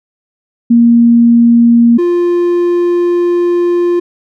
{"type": "tone pair in turn", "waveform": ["sine", "triangle"], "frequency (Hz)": [234.9, 349.6], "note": ["A#3", "F4"], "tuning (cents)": [13, 2], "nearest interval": "perfect fifth", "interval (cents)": 689, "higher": "second", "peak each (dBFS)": [-3, -6], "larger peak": "first", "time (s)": [[0.7, 1.98], [1.98, 4]], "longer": "second", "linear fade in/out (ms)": 10, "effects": []}